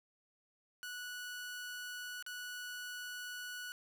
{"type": "tone with dropouts", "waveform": "sawtooth", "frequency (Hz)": 1473, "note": "F#6", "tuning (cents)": -8, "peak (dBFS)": -39, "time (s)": [0.83, 3.72], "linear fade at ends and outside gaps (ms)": 0, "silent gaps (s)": [2.225, 2.264], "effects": []}